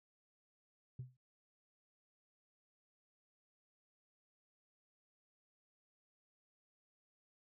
sine tone with exponential decay, 127 Hz, B2, 49 cents sharp, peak -38 dBFS, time 0.99-1.17 s, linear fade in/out 5 ms, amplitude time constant 38 ms, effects tanh soft clip ceiling -39 dBFS

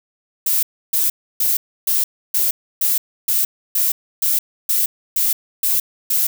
violet noise bursts, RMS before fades -17 dBFS, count 13, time 0.46-6.27 s, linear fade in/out 5 ms, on 170 ms, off 300 ms, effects none

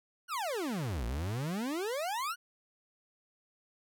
40% pulse exponential two-way sweep, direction down then up, 1500 to 55 to 1500 Hz, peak -32 dBFS, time 0.28-2.36 s, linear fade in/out 50 ms, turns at 1.05 s, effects none

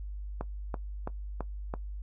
click train, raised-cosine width 1 ms, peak -20 dBFS, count 5, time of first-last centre 0.41-1.739 s, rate 3.01 Hz, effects noise-tail reverb RT60 0.1 s tail -17 dB re dry + added 50 Hz sine -36 dBFS peak until 2.02 s

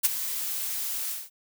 blue noise with ADSR envelope, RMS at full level -19 dBFS, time 0.03-1.3 s, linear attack 23 ms, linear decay 22 ms, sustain -12 dB, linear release 220 ms, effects none

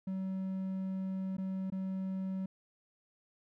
triangle tone with dropouts, 189.8 Hz, F#3, 44 cents sharp, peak -32 dBFS, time 0.07-2.46 s, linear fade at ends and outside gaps 5 ms, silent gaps 1.369-1.381 / 1.702-1.721 s, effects none

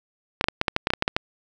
clicks, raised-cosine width 0.3 ms, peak -4 dBFS, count 12, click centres 0.411 / 0.442 / 0.485 / 0.614 / 0.682 / 0.764 / 0.871 / 0.904 / 0.936 / 1.024 / 1.079 / 1.165 s, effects none

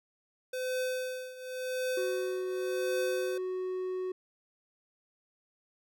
square tone with tremolo, 510 Hz, C5, 44 cents flat, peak -30 dBFS, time 0.53-3.38 s, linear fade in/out 5 ms, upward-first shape triangle, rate 0.91 Hz, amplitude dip 85%
triangle tone, 370 Hz, F#4, in tune, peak -30 dBFS, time 1.97-4.12 s, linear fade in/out 5 ms
effects none

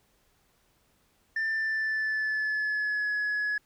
sine tone with pitch glide, 1784 to 1690.7 Hz, A6 to G#6, +23 to +30 cents, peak -24 dBFS, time 1.36-3.58 s, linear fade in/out 5 ms, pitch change -93 cents, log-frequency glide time 1.46-3.1 s, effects tanh soft clip ceiling -25 dBFS + pink hiss -68 dBFS RMS until 3.65 s

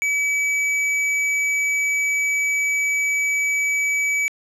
sine tone with hard clipping, 2288 Hz, D7, 46 cents flat, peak -20 dBFS, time 0.02-4.28 s, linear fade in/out 0 ms, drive 10 dB, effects low-pass 11000 Hz 12 dB/octave

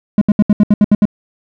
triangle tone bursts, 207.7 Hz, G#3, in tune, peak -3 dBFS, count 9, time 0.18-1.054 s, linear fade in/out 2 ms, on 34 ms, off 71 ms, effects none

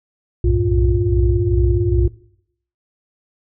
sine tone cluster, 61.7 / 64.2 / 93.3 / 110.7 / 351.9 Hz, B1 / C2 / F#2 / A2 / F4, -1 / -32 / +15 / +11 / +13 cents, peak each -19 dBFS, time 0.44-2.08 s, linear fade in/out 5 ms, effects noise-tail reverb RT60 0.7 s tail -20 dB re dry + tanh soft clip ceiling -2 dBFS

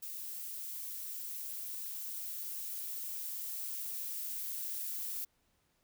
violet noise with level ramp, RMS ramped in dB -43 to -39 dBFS, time 0.02-5.25 s, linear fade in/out 10 ms, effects pink hiss -75 dBFS RMS until 5.83 s

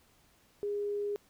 sine tone, 409.9 Hz, G#4, 23 cents flat, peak -31 dBFS, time 0.63-1.16 s, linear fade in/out 0 ms, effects pink hiss -66 dBFS RMS until 1.29 s

